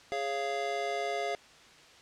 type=chord; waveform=square; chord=Db major; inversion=second; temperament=just; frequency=415.8 / 554.4 / 693 Hz; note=Ab4 / Db5 / F5; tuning=+2 / 0 / -14 cents; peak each=-37 / -39 / -34 dBFS; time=0.12-1.35 s; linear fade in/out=0 ms; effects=white hiss -55 dBFS RMS until 2.01 s + low-pass 5000 Hz 12 dB/octave

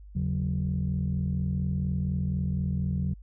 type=tone cluster; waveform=sine; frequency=80.7 / 140.1 / 184.3 Hz; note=E2 / C#3 / F#3; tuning=-36 / +19 / -7 cents; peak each=-29 dBFS; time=0.15-3.14 s; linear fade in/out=10 ms; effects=tanh soft clip ceiling -19 dBFS + added 50 Hz sine -44 dBFS peak until 3.22 s

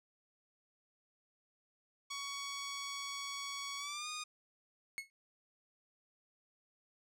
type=tone with pitch glide; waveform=10% pulse; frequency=1121 to 1229.5 Hz; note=C#6 to D#6; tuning=+19 to -21 cents; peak=-32 dBFS; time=2.1-4.24 s; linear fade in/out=10 ms; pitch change=+160 cents; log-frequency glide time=3.78-4.08 s
type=tone with exponential decay; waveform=40% pulse; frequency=2185 Hz; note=C#7; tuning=26 cents flat; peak=-34 dBFS; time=4.98-5.1 s; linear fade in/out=0 ms; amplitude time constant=25 ms
effects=low-pass 11000 Hz 12 dB/octave

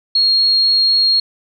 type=tone; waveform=sine; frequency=4276 Hz; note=C8; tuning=37 cents sharp; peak=-10 dBFS; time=0.15-1.2 s; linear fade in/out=5 ms; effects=none

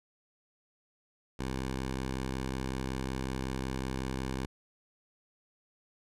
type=tone; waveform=10% pulse; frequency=65.41 Hz; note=C2; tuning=in tune; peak=-25 dBFS; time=1.39-4.46 s; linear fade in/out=5 ms; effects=low-pass 10000 Hz 12 dB/octave

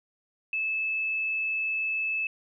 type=tone; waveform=sine; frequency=2613 Hz; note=E7; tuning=16 cents flat; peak=-26 dBFS; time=0.53-2.27 s; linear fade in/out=2 ms; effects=none

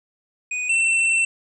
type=tone pair in turn; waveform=square; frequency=2483 / 2692 Hz; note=D#7 / E7; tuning=-4 / +36 cents; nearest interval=minor second; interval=140 cents; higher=second; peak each=-24 / -17 dBFS; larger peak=second; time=0.51-0.69 / 0.69-1.25 s; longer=second; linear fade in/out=5 ms; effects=resampled to 22050 Hz

